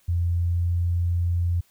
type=tone with pitch glide; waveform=sine; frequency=86.2 to 86.75 Hz; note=F2 to F2; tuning=-22 to -11 cents; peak=-20 dBFS; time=0.08-1.61 s; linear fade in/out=10 ms; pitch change=+11 cents; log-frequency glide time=0.34-0.68 s; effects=white hiss -62 dBFS RMS until 1.7 s